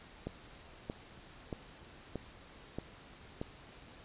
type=click train; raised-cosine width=2 ms; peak=-24 dBFS; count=6; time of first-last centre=0.27-3.415 s; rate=1.59 Hz; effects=pink hiss -55 dBFS RMS until 4.04 s + resampled to 8000 Hz